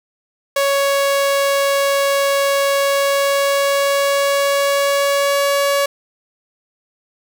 sawtooth tone with pitch glide, 557 to 562.5 Hz, C#5 to C#5, +8 to +25 cents, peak -10 dBFS, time 0.56-5.86 s, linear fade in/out 5 ms, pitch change +17 cents, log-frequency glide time 2.73-5.38 s, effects 7-bit

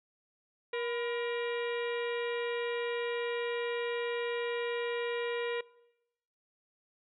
harmonic tone with a mistuned harmonic, 473.8 Hz, A#4, 28 cents sharp, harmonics 1 / 2 / 3 / 4 / 5 / 6 / 7 / 8, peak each -33 / -43 / -46 / -42 / -43 / -48 / -52 / -51 dBFS, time 0.73-5.61 s, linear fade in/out 5 ms, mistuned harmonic 2, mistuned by +89 cents, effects noise-tail reverb RT60 0.9 s tail -22 dB re dry

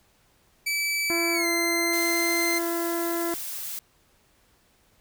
sawtooth tone with pitch glide, 2307 to 2079 Hz, D7 to C7, -31 to -12 cents, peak -21 dBFS, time 0.66-2.59 s, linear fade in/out 10 ms, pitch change -181 cents, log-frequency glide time 1.33-1.46 s
harmonic tone, 338.8 Hz, E4, 48 cents sharp, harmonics 1 / 2 / 3 / 4 / 5 / 6, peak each -27 / -33 / -37 / -39 / -41 / -43 dBFS, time 1.1-3.34 s, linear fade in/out 0 ms
blue noise, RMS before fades -34 dBFS, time 1.93-3.79 s, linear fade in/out 0 ms
effects pink hiss -63 dBFS RMS until 5 s

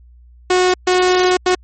sawtooth tone bursts at uneven times, 365.3 Hz, F#4, 22 cents flat, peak -7 dBFS, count 3, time 0.5-0.74 / 0.87-1.37 / 1.46-1.55 s, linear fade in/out 5 ms, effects added 60 Hz sine -41 dBFS peak until 1.63 s + MP3 32 kbps

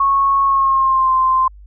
sine tone with pitch glide, 1100 to 1043.1 Hz, C#6 to C6, -14 to -6 cents, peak -11 dBFS, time 0-1.48 s, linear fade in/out 5 ms, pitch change -92 cents, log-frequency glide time 0.44-1.12 s, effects added 50 Hz sine -37 dBFS peak until 1.66 s

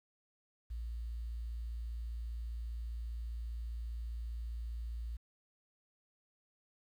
sine tone, 57.5 Hz, A#1, 23 cents flat, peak -38 dBFS, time 0.7-5.17 s, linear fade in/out 10 ms, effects 11-bit

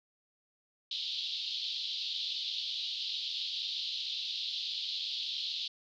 white band-pass noise, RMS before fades -37 dBFS, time 0.91-5.68 s, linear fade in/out 5 ms, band 3200 to 4300 Hz, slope 48 dB/octave, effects none

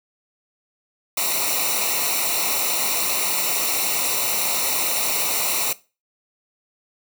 white noise with comb filter, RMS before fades -22 dBFS, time 1.17-5.73 s, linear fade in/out 5 ms, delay 0.61 ms, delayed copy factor -0.8, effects noise-tail reverb RT60 0.3 s tail -19 dB re dry

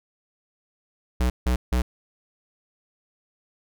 square tone bursts, 61.74 Hz, B1, in tune, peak -20 dBFS, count 3, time 1.2-1.82 s, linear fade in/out 5 ms, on 100 ms, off 160 ms, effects none

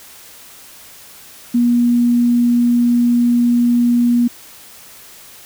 sine tone, 240 Hz, B3, 49 cents flat, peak -10 dBFS, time 1.54-4.28 s, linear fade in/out 10 ms, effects white hiss -40 dBFS RMS until 5.45 s

